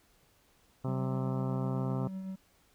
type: harmonic tone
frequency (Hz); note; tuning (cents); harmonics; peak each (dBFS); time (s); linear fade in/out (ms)
130.81; C3; 0; 1 / 2 / 3 / 4 / 5 / 6 / 7 / 8 / 9 / 10; -32 / -38 / -42 / -44 / -46 / -48 / -49 / -50 / -51 / -52; 0.84-2.08; 10
type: tone with tremolo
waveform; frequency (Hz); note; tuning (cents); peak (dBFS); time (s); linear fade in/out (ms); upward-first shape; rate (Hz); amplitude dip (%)
triangle; 190; F#3; +46; -33; 0.87-2.36; 10; triangle; 7.9; 40
effects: pink hiss -67 dBFS RMS until 2.74 s